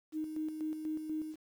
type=tone with tremolo; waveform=sine; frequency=311.1 Hz; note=D#4; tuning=in tune; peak=-33 dBFS; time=0.12-1.36 s; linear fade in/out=50 ms; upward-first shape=square; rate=4.1 Hz; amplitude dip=50%; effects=10-bit